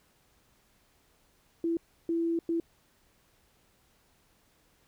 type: tone bursts at uneven times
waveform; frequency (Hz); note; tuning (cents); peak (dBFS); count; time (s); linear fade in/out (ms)
sine; 333.8; E4; +22; -26; 3; 1.64-1.77 / 2.09-2.39 / 2.49-2.6; 2
effects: pink hiss -67 dBFS RMS until 4.87 s